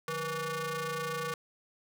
sawtooth ring-modulated tone, 329.6 Hz, E4, in tune, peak -26 dBFS, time 0.08-1.34 s, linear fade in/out 2 ms, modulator 810 Hz, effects none

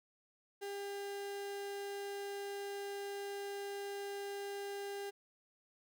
35% pulse tone, 400.8 Hz, G4, 38 cents sharp, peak -39 dBFS, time 0.61-5.11 s, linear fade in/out 20 ms, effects none

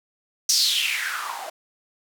blue noise with band-pass filter sweep, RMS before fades -24 dBFS, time 0.49-1.5 s, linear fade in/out 5 ms, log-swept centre 5800 to 650 Hz, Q 6, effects none

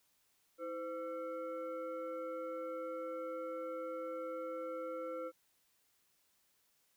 sine tone with frequency modulation, 513 Hz, C5, 34 cents flat, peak -39 dBFS, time 0.58-5.32 s, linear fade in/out 50 ms, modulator 836 Hz, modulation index 0.81, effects white hiss -75 dBFS RMS until 6.96 s

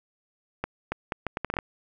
accelerating click train, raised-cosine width 0.5 ms, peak -13 dBFS, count 10, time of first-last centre 0.64-1.588 s, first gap 280 ms, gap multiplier 0.72, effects none

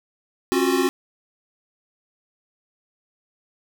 square tone cluster, 270.9 / 353.9 / 371.8 Hz, C#4 / F4 / F#4, -40 / +23 / +8 cents, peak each -23 dBFS, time 0.52-0.89 s, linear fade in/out 0 ms, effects none

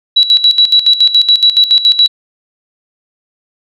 sine tone with tremolo, 3917 Hz, B7, 15 cents flat, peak -3 dBFS, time 0.16-2.08 s, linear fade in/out 10 ms, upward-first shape square, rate 7.1 Hz, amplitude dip 75%, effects none

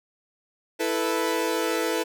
sawtooth chord, E suspended fourth, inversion none, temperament equal, 329.6 / 440 / 493.9 Hz, E4 / A4 / B4, 0 / 0 / 0 cents, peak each -24 dBFS, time 0.79-2.04 s, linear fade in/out 20 ms, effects none

